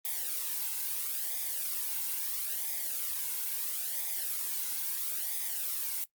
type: noise with flanger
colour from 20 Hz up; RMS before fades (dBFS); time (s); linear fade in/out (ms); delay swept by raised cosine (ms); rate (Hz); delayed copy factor
blue; -34; 0.05-6.04; 0; 0.7 to 1.68; 0.75; -0.95
effects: noise-tail reverb RT60 0.1 s tail -21 dB re dry + Opus 24 kbps